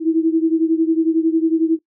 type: beating tone pair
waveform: sine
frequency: 321.4 / 332.4 Hz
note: E4 / E4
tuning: -44 / +15 cents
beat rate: 11 Hz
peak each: -15 / -18 dBFS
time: 0-1.79 s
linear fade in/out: 50 ms
effects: noise-tail reverb RT60 0.1 s tail -20 dB re dry